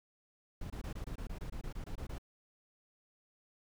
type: noise bursts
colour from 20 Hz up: brown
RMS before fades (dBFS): -41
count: 14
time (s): 0.61-2.183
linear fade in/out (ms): 5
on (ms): 91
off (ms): 23
effects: none